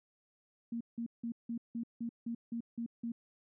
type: tone bursts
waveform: sine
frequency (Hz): 233.1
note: A#3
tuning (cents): 0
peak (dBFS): -35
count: 10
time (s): 0.72-3.12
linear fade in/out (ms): 5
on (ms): 87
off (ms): 170
effects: none

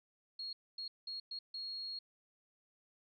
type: tone bursts at uneven times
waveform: sine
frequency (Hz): 4294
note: C8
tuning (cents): +44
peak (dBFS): -40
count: 5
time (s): 0.39-0.53 / 0.78-0.88 / 1.07-1.2 / 1.31-1.39 / 1.54-1.99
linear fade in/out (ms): 5
effects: MP3 96 kbps

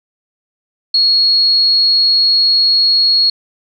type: tone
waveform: sine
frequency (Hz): 4318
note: C#8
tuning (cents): -46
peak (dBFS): -8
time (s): 0.94-3.3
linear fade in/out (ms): 5
effects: none

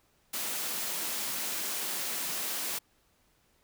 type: high-pass noise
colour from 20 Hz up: white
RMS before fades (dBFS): -34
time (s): 0.33-2.79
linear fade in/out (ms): 10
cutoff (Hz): 160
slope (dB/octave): 24
effects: pink hiss -69 dBFS RMS until 3.63 s

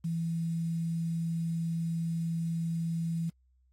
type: tone with quantisation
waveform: sine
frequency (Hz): 165.9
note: E3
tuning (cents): +11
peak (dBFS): -29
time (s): 0.04-3.3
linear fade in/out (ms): 10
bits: 9
effects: added 63 Hz sine -64 dBFS peak until 3.72 s + AAC 48 kbps

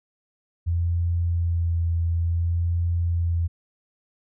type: tone with vibrato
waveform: sine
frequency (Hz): 84.9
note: F2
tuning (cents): -48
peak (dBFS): -20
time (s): 0.66-3.48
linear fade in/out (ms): 20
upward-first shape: sine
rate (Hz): 0.57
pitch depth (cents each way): 18
effects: none

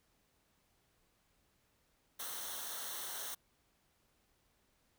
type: noise with comb filter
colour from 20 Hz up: white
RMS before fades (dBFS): -43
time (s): 2.19-3.35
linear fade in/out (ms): 10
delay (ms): 0.41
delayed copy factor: -0.7
effects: pink hiss -75 dBFS RMS until 4.98 s

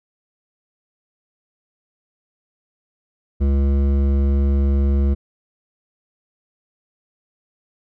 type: tone with hard clipping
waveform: sine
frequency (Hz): 69.3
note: C#2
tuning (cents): 0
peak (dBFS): -16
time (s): 3.4-5.15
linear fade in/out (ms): 20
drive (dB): 12
effects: none

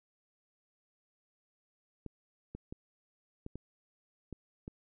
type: clicks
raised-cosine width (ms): 3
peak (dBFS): -29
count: 7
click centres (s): 2.063 / 2.55 / 2.725 / 3.464 / 3.556 / 4.327 / 4.679
effects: none

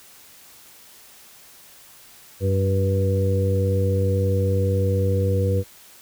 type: harmonic tone with a mistuned harmonic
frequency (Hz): 96.1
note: G2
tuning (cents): -34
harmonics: 1 / 2 / 3 / 4 / 5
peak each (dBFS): -19 / -29 / -33 / -32 / -24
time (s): 2.4-5.64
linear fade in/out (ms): 50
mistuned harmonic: 5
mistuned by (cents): +20
effects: white hiss -48 dBFS RMS until 6.01 s

